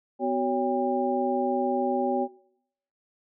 sine tone cluster, 251.3 / 374.5 / 562 / 800 Hz, B3 / F#4 / C#5 / G5, +30 / +21 / +24 / +35 cents, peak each -29 dBFS, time 0.19-2.28 s, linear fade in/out 50 ms, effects noise-tail reverb RT60 0.7 s tail -20 dB re dry

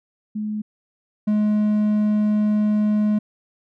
sine / triangle tone pair in turn, 212.5 / 211 Hz, G#3 / G#3, +40 / +28 cents, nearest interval unison, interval 12 cents, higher first, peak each -23 / -14 dBFS, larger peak second, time 0.35-0.62 / 1.27-3.19 s, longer second, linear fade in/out 10 ms, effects none

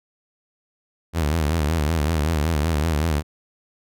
sawtooth tone with vibrato, 78.1 Hz, D#2, 7 cents sharp, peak -15 dBFS, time 1.13-3.23 s, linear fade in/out 50 ms, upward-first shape sine, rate 5.3 Hz, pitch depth 130 cents each way, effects none

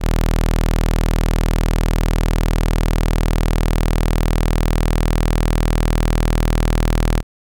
sawtooth tone, 40.05 Hz, E1, 49 cents flat, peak -10 dBFS, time 0-7.23 s, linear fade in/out 50 ms, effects none

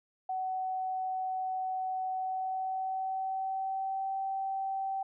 sine tone with pitch glide, 751 to 773.9 Hz, F#5 to G5, +26 to -22 cents, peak -31 dBFS, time 0.29-5.03 s, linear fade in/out 5 ms, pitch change +52 cents, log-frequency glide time 2.11-4.14 s, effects none

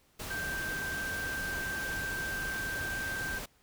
sine tone in noise, 1568 Hz, G6, in tune, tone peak -34 dBFS, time 0.3-3.39 s, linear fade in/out 10 ms, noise pink, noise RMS -40 dBFS, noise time 0.19-3.46 s, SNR +3 dB, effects pink hiss -67 dBFS RMS until 3.62 s

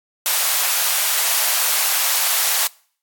white high-pass noise, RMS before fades -18 dBFS, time 0.26-2.67 s, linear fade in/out 0 ms, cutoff 620 Hz, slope 24 dB/octave, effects noise-tail reverb RT60 0.5 s tail -24 dB re dry + AAC 64 kbps

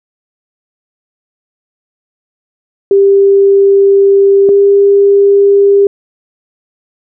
sine tone pair in turn, 395.5 / 399.9 Hz, G4 / G4, +15 / +35 cents, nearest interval unison, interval 20 cents, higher second, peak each -3 dBFS, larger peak neither, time 2.91-4.49 / 4.49-5.87 s, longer first, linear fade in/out 2 ms, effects none

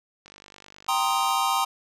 click train, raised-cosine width 0.2 ms, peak -29 dBFS, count 53, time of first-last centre 0.26-1.308 s, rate 49.6 Hz
square chord, C minor seventh, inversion second, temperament equal, 784 / 932.3 / 1046.5 / 1244.5 Hz, G5 / Bb5 / C6 / Eb6, 0 / 0 / 0 / 0 cents, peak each -28 dBFS, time 0.88-1.65 s, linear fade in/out 10 ms
effects resampled to 32000 Hz

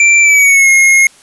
square tone with pitch glide, 2349 to 2154 Hz, D7 to C7, 0 to +50 cents, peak -5 dBFS, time 0-1.07 s, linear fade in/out 2 ms, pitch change -150 cents, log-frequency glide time 0.21-0.69 s, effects white hiss -43 dBFS RMS until 1.22 s + resampled to 24000 Hz

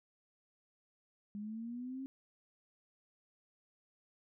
sine linear sweep, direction up, 202.7 to 270.9 Hz, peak -40 dBFS, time 1.35-2.06 s, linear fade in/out 0 ms, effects none

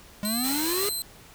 square exponential sweep, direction up, 203.2 to 418.8 Hz, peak -28 dBFS, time 0.23-0.89 s, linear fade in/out 0 ms
15% pulse tone with tremolo, 4088 Hz, C8, 41 cents flat, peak -21 dBFS, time 0.25-1.02 s, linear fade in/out 0 ms, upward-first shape sine, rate 2 Hz, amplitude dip 30%
white noise, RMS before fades -32 dBFS, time 0.43-0.9 s, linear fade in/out 20 ms
effects pink hiss -50 dBFS RMS until 1.34 s

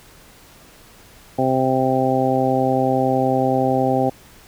harmonic tone, 130.81 Hz, C3, in tune, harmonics 1 / 2 / 3 / 4 / 5 / 6, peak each -25 / -21 / -24 / -22 / -24 / -21 dBFS, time 1.38-4.1 s, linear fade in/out 10 ms, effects pink hiss -47 dBFS RMS until 4.47 s

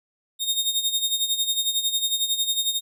sawtooth tone with tremolo, 3700 Hz, A#7, 14 cents flat, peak -16 dBFS, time 0.39-2.81 s, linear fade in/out 50 ms, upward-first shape sine, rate 11 Hz, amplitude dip 70%, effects none

